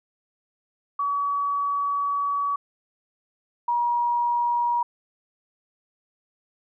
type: tone pair in turn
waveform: sine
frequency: 1136 / 955.3 Hz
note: C#6 / A#5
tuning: +42 / +42 cents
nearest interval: minor third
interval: 300 cents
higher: first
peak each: -22 / -20 dBFS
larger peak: second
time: 0.99-2.56 / 3.68-4.83 s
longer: first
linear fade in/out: 5 ms
effects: none